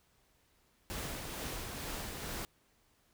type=noise with tremolo; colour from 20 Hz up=pink; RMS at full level=-40 dBFS; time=0.9-2.45 s; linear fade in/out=0 ms; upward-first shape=sine; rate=2.2 Hz; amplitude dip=30%; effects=pink hiss -71 dBFS RMS until 3.13 s